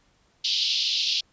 white band-pass noise, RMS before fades -25 dBFS, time 0.44-1.21 s, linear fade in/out 10 ms, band 2900 to 5000 Hz, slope 48 dB/octave, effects pink hiss -64 dBFS RMS until 1.32 s + resampled to 16000 Hz

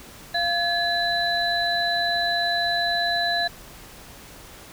sine tone cluster, 694 / 1704 / 4000 Hz, F5 / G#6 / B7, -11 / +44 / +21 cents, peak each -25 dBFS, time 0.34-3.48 s, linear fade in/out 10 ms, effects pink hiss -44 dBFS RMS until 4.72 s

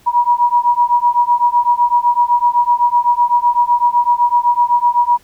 sine beating tone pair, 959 / 966.9 Hz, A#5 / B5, +49 / -37 cents, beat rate 7.9 Hz, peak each -13 dBFS, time 0.06-5.18 s, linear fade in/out 20 ms, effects pink hiss -50 dBFS RMS until 5.23 s

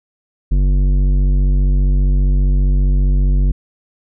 triangle tone with tanh clipping, 47.51 Hz, F#1, 47 cents sharp, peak -12 dBFS, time 0.51-3.52 s, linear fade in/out 10 ms, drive 16 dB, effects none

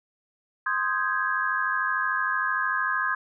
sine chord, Ab major seventh, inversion first, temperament equal, 1046.5 / 1244.5 / 1568 / 1661.2 Hz, C6 / Eb6 / G6 / Ab6, 0 / 0 / 0 / 0 cents, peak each -29 / -30 / -30 / -27 dBFS, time 0.66-3.15 s, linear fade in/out 5 ms, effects none

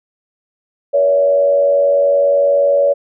sine tone with frequency modulation, 566 Hz, C#5, 36 cents sharp, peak -9 dBFS, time 0.93-2.94 s, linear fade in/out 20 ms, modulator 90.5 Hz, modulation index 0.52, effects none

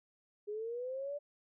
sine linear sweep, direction up, 408.3 to 587.3 Hz, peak -37 dBFS, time 0.47-1.19 s, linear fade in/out 20 ms, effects none

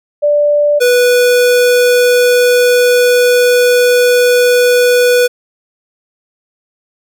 sine / square tone pair in turn, 587.3 / 491.4 Hz, D5 / B4, 0 / -9 cents, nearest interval minor third, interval 309 cents, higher first, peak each -7 dBFS, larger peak neither, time 0.22-0.8 / 0.8-5.28 s, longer second, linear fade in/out 20 ms, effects none

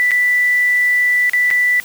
sine tone with dropouts, 1975.5 Hz, B6, in tune, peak -11 dBFS, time 0-1.8 s, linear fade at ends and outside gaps 0 ms, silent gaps 0.109-0.116 / 1.296-1.334 / 1.504-1.511 s, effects white hiss -36 dBFS RMS until 1.84 s

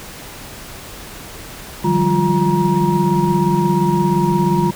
sine tone cluster, 152.1 / 177.9 / 195 / 350.6 / 947 Hz, D#3 / F3 / G3 / F4 / A#5, -39 / +32 / -9 / +7 / +27 cents, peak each -19 dBFS, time 1.84-4.71 s, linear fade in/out 10 ms, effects pink hiss -34 dBFS RMS until 4.75 s

